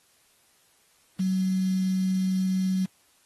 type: tone with quantisation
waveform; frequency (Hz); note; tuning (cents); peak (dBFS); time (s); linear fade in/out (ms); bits
sine; 187.8; F#3; +26; -22; 1.19-2.86; 10; 7
effects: white hiss -63 dBFS RMS until 3.25 s + AAC 32 kbps